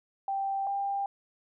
sine tone pair in turn, 784 / 795.4 Hz, G5 / G5, 0 / +25 cents, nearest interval unison, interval 25 cents, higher second, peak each -28 dBFS, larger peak neither, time 0.28-0.67 / 0.67-1.06 s, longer neither, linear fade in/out 2 ms, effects none

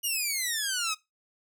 10% pulse exponential sweep, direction down, 2930 to 1244.5 Hz, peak -19 dBFS, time 0.03-0.95 s, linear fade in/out 20 ms, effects noise-tail reverb RT60 0.2 s tail -20 dB re dry

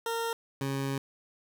20% pulse tone pair in turn, 460.1 / 136.79 Hz, A#4 / C#3, -23 / -23 cents, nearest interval octave + major sixth, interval 2100 cents, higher first, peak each -25 dBFS, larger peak neither, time 0.06-0.33 / 0.61-0.98 s, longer second, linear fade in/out 2 ms, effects none

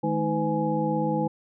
sine tone cluster, 157.9 / 214.5 / 318 / 505 / 837 Hz, D#3 / A3 / D#4 / B4 / G#5, +26 / -44 / +38 / +39 / +13 cents, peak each -29 dBFS, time 0.03-1.28 s, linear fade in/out 10 ms, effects none

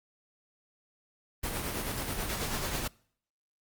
pink noise with tremolo, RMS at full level -32 dBFS, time 1.43-2.88 s, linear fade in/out 10 ms, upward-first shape sine, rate 9.2 Hz, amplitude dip 40%, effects noise-tail reverb RT60 0.6 s tail -25 dB re dry + Opus 32 kbps

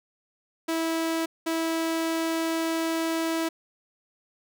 sawtooth tone bursts at uneven times, 326.7 Hz, E4, 15 cents flat, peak -21 dBFS, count 2, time 0.68-1.26 / 1.46-3.49 s, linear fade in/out 10 ms, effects none

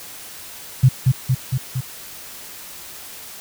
sine tone with echo, 129.1 Hz, C3, 23 cents flat, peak -7 dBFS, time 0.83-0.89 s, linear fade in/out 10 ms, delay 230 ms, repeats 4, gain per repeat -3 dB, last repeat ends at 1.81 s, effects white hiss -37 dBFS RMS until 3.4 s

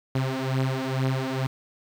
sawtooth beating tone pair, 130.81 / 133.01 Hz, C3 / C3, 0 / +29 cents, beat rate 2.2 Hz, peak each -23 dBFS, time 0.15-1.47 s, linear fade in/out 5 ms, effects low-pass 5000 Hz 12 dB/octave + 8-bit

